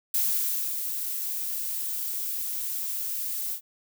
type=noise with ADSR envelope; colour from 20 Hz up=violet; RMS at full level=-24 dBFS; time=0.14-3.61 s; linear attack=4 ms; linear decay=600 ms; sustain=-7 dB; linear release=83 ms; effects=none